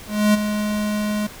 square tone with ADSR envelope, 210 Hz, G#3, 19 cents sharp, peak -12 dBFS, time 0.07-1.27 s, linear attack 270 ms, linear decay 18 ms, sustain -9 dB, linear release 6 ms, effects pink hiss -39 dBFS RMS until 1.4 s

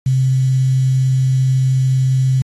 sine tone with quantisation, 131.1 Hz, C3, 4 cents sharp, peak -11 dBFS, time 0.06-2.42 s, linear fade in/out 5 ms, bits 6, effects AAC 32 kbps

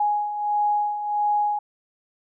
sine beating tone pair, 830.6 / 832.1 Hz, G#5 / G#5, 0 / +3 cents, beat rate 1.5 Hz, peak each -28 / -21 dBFS, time 0-1.59 s, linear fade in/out 5 ms, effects none

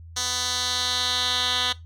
10% pulse tone with band-pass filter sweep, 249.1 Hz, B3, 15 cents sharp, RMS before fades -25 dBFS, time 0.16-1.73 s, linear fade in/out 10 ms, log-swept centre 5400 to 3300 Hz, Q 2.4, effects noise-tail reverb RT60 0.2 s tail -19 dB re dry + added 83 Hz sine -40 dBFS peak until 1.85 s

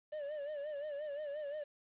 triangle tone with vibrato, 587.3 Hz, D5, in tune, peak -37 dBFS, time 0.12-1.64 s, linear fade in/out 10 ms, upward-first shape sine, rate 5.7 Hz, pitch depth 85 cents each way, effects resampled to 8000 Hz + 11-bit

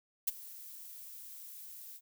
violet noise with ADSR envelope, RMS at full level -28 dBFS, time 0.27-2.01 s, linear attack 10 ms, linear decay 23 ms, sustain -21 dB, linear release 57 ms, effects none

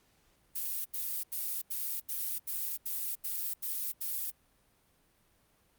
violet noise bursts, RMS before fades -35 dBFS, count 10, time 0.55-4.306 s, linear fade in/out 10 ms, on 300 ms, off 84 ms, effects pink hiss -69 dBFS RMS until 5.78 s + Opus 48 kbps

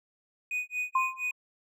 triangle tone with tremolo, 2484 Hz, D#7, 3 cents flat, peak -26 dBFS, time 0.51-1.31 s, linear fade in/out 2 ms, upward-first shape sine, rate 4.3 Hz, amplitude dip 100%
sine tone with exponential decay, 1046.5 Hz, C6, in tune, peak -20 dBFS, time 0.95-1.32 s, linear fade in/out 5 ms, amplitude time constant 80 ms
effects none

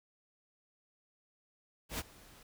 pink noise with ADSR envelope, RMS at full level -36 dBFS, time 1.89-2.43 s, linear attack 99 ms, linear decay 34 ms, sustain -22 dB, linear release 4 ms, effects none

